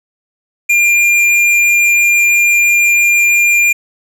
triangle tone with tanh clipping, 2399 Hz, D7, 36 cents sharp, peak -9 dBFS, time 0.69-3.73 s, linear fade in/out 10 ms, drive 16 dB, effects none

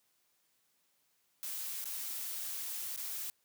blue noise with dropouts, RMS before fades -40 dBFS, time 1.43-3.3 s, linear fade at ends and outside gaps 0 ms, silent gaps 1.842-1.856 / 2.962-2.976 s, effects white hiss -75 dBFS RMS until 3.44 s + high-pass 80 Hz 12 dB/octave

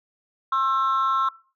sine tone pair together, 1070 / 1332.2 Hz, C6 / E6, +38 / +18 cents, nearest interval major third, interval 380 cents, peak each -20 dBFS, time 0.52-1.29 s, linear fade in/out 5 ms, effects noise-tail reverb RT60 0.4 s tail -21 dB re dry + tanh soft clip ceiling -16 dBFS

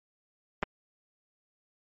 clicks, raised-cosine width 0.5 ms, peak -14 dBFS, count 2, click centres 0.628 / 0.633 s, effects MP3 32 kbps

